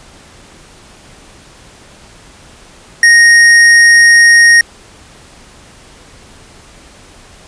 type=tone with tanh clipping; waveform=sine; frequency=1864.7 Hz; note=A#6; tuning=in tune; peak=-4 dBFS; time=3.03-4.61 s; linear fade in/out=2 ms; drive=18 dB; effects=pink hiss -39 dBFS RMS until 7.47 s + resampled to 22050 Hz